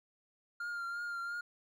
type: tone with vibrato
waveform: triangle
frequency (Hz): 1401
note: F6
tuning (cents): +5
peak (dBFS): -35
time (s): 0.6-1.41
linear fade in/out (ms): 5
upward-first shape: triangle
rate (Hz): 2.9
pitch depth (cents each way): 32
effects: none